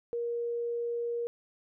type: tone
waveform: sine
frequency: 472.1 Hz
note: A#4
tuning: 22 cents sharp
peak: -30 dBFS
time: 0.13-1.27 s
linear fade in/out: 0 ms
effects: none